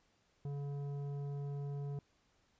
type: tone with tanh clipping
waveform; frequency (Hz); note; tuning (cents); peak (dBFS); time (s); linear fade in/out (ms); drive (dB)
sine; 142.1; C#3; +43; -40; 0.45-1.99; 2; 11
effects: pink hiss -74 dBFS RMS until 2.59 s + resampled to 16000 Hz